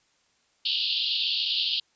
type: band-pass noise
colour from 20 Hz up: pink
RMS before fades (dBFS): -27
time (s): 0.65-1.8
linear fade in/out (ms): 5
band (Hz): 2800 to 4700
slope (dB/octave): 96
effects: white hiss -67 dBFS RMS until 1.95 s + resampled to 16000 Hz